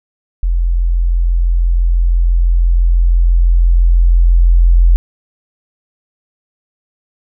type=tone with level ramp; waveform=sine; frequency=43 Hz; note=F1; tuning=26 cents flat; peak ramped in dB=-10 to -4 dBFS; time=0.43-4.96 s; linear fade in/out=0 ms; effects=none